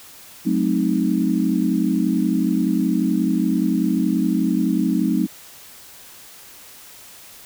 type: chord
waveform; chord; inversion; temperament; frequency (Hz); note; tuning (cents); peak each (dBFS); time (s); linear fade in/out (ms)
sine; F# diminished seventh; none; equal with one note detuned; 185 / 216.5 / 261.6 / 311.1; F#3 / A3 / C4 / Eb4; 0 / -28 / 0 / 0; -22; 0.45-5.27; 20
effects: white hiss -43 dBFS RMS until 7.45 s